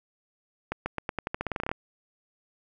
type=accelerating click train; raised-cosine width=0.5 ms; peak=-14 dBFS; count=16; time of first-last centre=0.72-1.715 s; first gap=140 ms; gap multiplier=0.88; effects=none